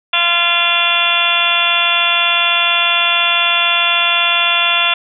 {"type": "harmonic tone", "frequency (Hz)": 344.1, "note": "F4", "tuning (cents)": -26, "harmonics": [2, 3, 4, 5, 6, 7, 8, 9, 10], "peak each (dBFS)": [-23, -22, -20, -26, -26, -20, -16, -24, -16], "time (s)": [0.13, 4.94], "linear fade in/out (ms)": 5, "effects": []}